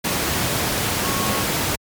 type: tone in noise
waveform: sine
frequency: 1098 Hz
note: C#6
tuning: 17 cents flat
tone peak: -28 dBFS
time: 1.04-1.43 s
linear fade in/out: 10 ms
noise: pink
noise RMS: -21 dBFS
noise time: 0.04-1.76 s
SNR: -10 dB
effects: high-pass 80 Hz 12 dB/octave + MP3 96 kbps